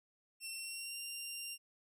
15% pulse tone with pitch glide, 2706 to 2779 Hz, E7 to F7, +45 to -9 cents, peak -35 dBFS, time 0.4-1.58 s, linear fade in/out 50 ms, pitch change +46 cents, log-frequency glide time 0.55-0.99 s, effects none

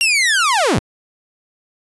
sawtooth linear sweep, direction down, 2809 to 65.6 Hz, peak -9 dBFS, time 0.01-0.79 s, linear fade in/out 0 ms, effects resampled to 24000 Hz

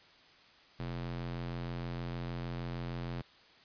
square tone with high-pass filter, 43.23 Hz, F1, 17 cents flat, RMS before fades -39 dBFS, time 0.79-3.22 s, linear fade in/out 10 ms, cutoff 99 Hz, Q 1.3, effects white hiss -60 dBFS RMS until 3.64 s + resampled to 11025 Hz

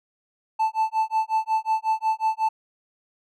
triangle tone with tremolo, 880 Hz, A5, in tune, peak -15 dBFS, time 0.59-2.49 s, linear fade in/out 10 ms, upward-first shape sine, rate 5.5 Hz, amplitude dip 100%, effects tanh soft clip ceiling -11 dBFS

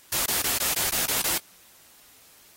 white noise bursts, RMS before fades -25 dBFS, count 8, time 0.12-1.38 s, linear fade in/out 5 ms, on 140 ms, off 20 ms, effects white hiss -54 dBFS RMS until 2.56 s + AAC 48 kbps

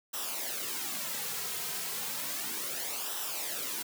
white noise with flanger, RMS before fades -36 dBFS, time 0.13-3.83 s, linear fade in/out 10 ms, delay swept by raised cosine 0.44 to 3.54 ms, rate 0.33 Hz, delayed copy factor -0.65, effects high-pass 150 Hz 12 dB/octave

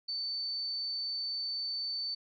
sine tone, 4532 Hz, C#8, 37 cents sharp, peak -33 dBFS, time 0.08-2.15 s, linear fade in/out 10 ms, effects none

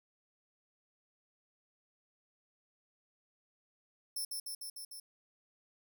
5% pulse tone with echo, 5350 Hz, E8, 25 cents sharp, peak -30 dBFS, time 4.16-4.25 s, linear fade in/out 5 ms, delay 150 ms, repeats 5, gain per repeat -2 dB, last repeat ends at 5 s, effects none

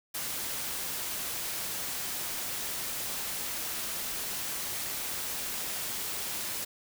white noise, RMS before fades -35 dBFS, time 0.14-6.65 s, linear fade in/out 10 ms, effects none

